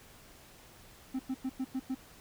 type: tone bursts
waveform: triangle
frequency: 261.6 Hz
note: C4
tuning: in tune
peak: -29 dBFS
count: 6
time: 1.14-1.949 s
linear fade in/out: 10 ms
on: 54 ms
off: 97 ms
effects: pink hiss -56 dBFS RMS until 2.2 s